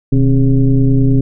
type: tone with frequency modulation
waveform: sine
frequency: 127.2 Hz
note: C3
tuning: 48 cents flat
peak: -7 dBFS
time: 0.12-1.21 s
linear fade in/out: 5 ms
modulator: 142 Hz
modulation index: 1.2
effects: none